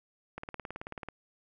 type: click train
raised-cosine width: 0.5 ms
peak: -24 dBFS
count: 14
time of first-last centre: 0.38-1.087 s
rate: 18.4 Hz
effects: none